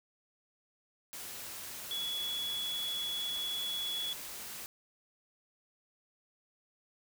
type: tone in noise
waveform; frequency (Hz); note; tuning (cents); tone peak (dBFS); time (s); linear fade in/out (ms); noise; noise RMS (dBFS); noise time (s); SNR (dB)
sine; 3381; G#7; +30; -34; 1.91-4.13; 0; white; -44; 1.13-4.66; +7
effects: none